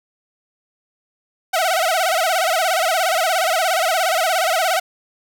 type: tone with vibrato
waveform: sawtooth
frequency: 698.5 Hz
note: F5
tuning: in tune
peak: -12 dBFS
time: 1.53-4.8 s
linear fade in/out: 10 ms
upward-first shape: sine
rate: 17 Hz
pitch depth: 170 cents each way
effects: none